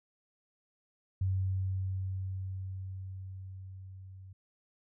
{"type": "tone with level ramp", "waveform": "sine", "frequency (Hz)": 94.7, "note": "F#2", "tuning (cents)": 41, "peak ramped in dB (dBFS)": [-27, -47], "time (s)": [1.21, 4.33], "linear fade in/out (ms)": 5, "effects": []}